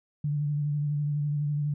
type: tone with vibrato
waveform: sine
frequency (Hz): 146.83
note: D3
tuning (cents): 0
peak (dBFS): -25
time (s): 0.24-1.74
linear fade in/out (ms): 5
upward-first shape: sine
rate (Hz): 12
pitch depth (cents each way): 29
effects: none